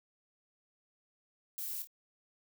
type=noise with echo; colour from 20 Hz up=violet; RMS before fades=-40 dBFS; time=1.58-1.82 s; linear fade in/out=0 ms; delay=26 ms; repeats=2; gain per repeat=-8 dB; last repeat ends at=1.872 s; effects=none